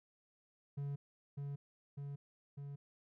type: tone with echo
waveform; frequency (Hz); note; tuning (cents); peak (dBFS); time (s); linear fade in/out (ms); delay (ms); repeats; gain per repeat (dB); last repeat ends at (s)
triangle; 141.5; C#3; +36; -36; 0.77-0.96; 10; 600; 3; -2; 2.76
effects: none